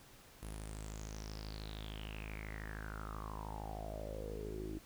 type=tone with low-pass filter sweep; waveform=sawtooth; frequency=53 Hz; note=G#1; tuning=36 cents sharp; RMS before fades=-45 dBFS; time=0.42-4.79 s; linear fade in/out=10 ms; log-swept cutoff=11000 to 320 Hz; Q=8.8; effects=pink hiss -60 dBFS RMS until 4.85 s